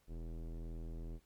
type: tone with low-pass filter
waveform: square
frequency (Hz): 41.05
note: E1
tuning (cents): -6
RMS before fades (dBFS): -44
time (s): 0.07-1.2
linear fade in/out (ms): 50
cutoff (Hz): 400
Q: 1.3
effects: pink hiss -74 dBFS RMS until 1.25 s + MP3 96 kbps